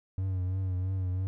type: tone with vibrato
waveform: triangle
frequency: 93.2 Hz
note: F#2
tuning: 13 cents sharp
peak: -26 dBFS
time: 0.18-1.27 s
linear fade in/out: 0 ms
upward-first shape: triangle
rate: 3 Hz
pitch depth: 54 cents each way
effects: none